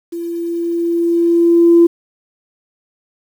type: tone with level ramp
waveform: sine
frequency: 339.7 Hz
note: F4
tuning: 48 cents flat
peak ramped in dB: -21 to -3 dBFS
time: 0.12-1.87 s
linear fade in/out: 10 ms
effects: tanh soft clip ceiling 0 dBFS + 7-bit